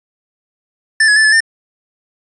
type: tone with pitch steps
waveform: square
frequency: 1767 / 1688 / 1755 / 1724 / 1801 Hz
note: A6 / G#6 / A6 / A6 / A6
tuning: +7 / +28 / -5 / -36 / +40 cents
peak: -8 dBFS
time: 1-1.405 s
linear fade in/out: 5 ms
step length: 81 ms
effects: resampled to 24000 Hz